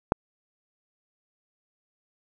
click, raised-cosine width 1 ms, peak -5 dBFS, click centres 0.121 s, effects none

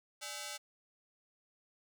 5% pulse ring-modulated tone, 712 Hz, F5, 33 cents sharp, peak -27 dBFS, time 0.21-0.58 s, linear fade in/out 20 ms, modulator 123 Hz, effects none

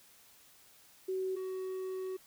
sine / triangle tone pair in turn, 376.7 / 375.2 Hz, F#4 / F#4, +31 / +24 cents, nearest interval unison, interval 7 cents, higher first, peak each -32 / -34 dBFS, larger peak first, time 1.08-1.36 / 1.36-2.17 s, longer second, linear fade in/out 10 ms, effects white hiss -61 dBFS RMS until 2.26 s

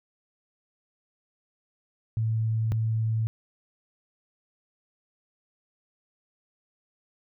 sine tone pair in turn, 111.4 / 111.4 Hz, A2 / A2, +22 / +22 cents, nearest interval unison, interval 0 cents, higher neither, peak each -23 dBFS, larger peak neither, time 2.17-2.72 / 2.72-3.27 s, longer neither, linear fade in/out 0 ms, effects none

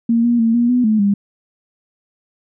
sine tone with pitch steps, 231.6 / 238.2 / 227.2 / 238.2 / 247.7 / 216.5 / 201.3 Hz, A#3 / A#3 / A#3 / A#3 / B3 / A3 / G3, -11 / +38 / -44 / +38 / +5 / -28 / +46 cents, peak -11 dBFS, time 0.09-1.14 s, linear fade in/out 5 ms, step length 150 ms, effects none

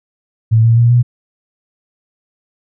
sine tone with pitch steps, 112.1 / 115.19 / 118.35 / 121.61 Hz, A2 / A#2 / A#2 / B2, +33 / -20 / +27 / -26 cents, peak -6 dBFS, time 0.51-1.03 s, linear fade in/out 20 ms, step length 130 ms, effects none

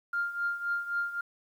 sine tone with tremolo, 1400 Hz, F6, 4 cents sharp, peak -25 dBFS, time 0.13-1.21 s, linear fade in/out 5 ms, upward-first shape triangle, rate 3.8 Hz, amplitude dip 80%, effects tanh soft clip ceiling -21 dBFS + 10-bit

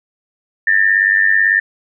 sine tone with amplitude modulation, 1793 Hz, A6, 32 cents sharp, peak -6 dBFS, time 0.67-1.6 s, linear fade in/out 5 ms, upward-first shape sine, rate 98.1 Hz, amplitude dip 80%, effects none

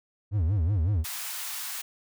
triangle tone with vibrato, 90.9 Hz, F#2, 30 cents flat, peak -20 dBFS, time 0.31-1.05 s, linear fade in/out 50 ms, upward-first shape sine, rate 5.4 Hz, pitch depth 280 cents each way
white high-pass noise, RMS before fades -35 dBFS, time 1.04-1.82 s, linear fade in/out 10 ms, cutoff 810 Hz, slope 24 dB/octave
effects none

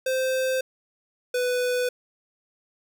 square tone pair in turn, 520 / 496.4 Hz, C5 / B4, -11 / +9 cents, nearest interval minor second, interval 80 cents, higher first, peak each -23 dBFS, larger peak neither, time 0.06-0.61 / 1.34-1.89 s, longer neither, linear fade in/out 5 ms, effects none

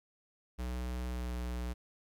square tone with pitch glide, 61.74 to 60.78 Hz, B1 to B1, 0 to -27 cents, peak -36 dBFS, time 0.58-1.74 s, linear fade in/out 20 ms, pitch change -27 cents, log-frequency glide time 1.08-1.34 s, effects 13-bit

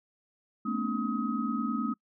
sine tone cluster, 218.2 / 238.2 / 268 / 297.2 / 1265 Hz, A3 / A#3 / C4 / D4 / D#6, -14 / +38 / +42 / +21 / +28 cents, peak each -32 / -34 / -35 / -37 / -35 dBFS, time 0.65-1.94 s, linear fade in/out 10 ms, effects noise-tail reverb RT60 0.1 s tail -24 dB re dry

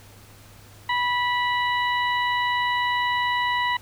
harmonic tone, 980 Hz, B5, 14 cents flat, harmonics 1 / 2 / 3 / 4, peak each -23 / -25 / -32 / -34 dBFS, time 0.89-3.77 s, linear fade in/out 5 ms, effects added 102 Hz sine -49 dBFS peak until 3.81 s + pink hiss -50 dBFS RMS until 3.81 s

